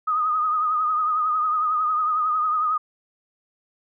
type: tone with vibrato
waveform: sine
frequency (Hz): 1244.5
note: D#6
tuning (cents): 0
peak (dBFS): -19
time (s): 0.07-2.78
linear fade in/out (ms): 10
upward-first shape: triangle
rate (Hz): 11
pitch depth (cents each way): 63
effects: none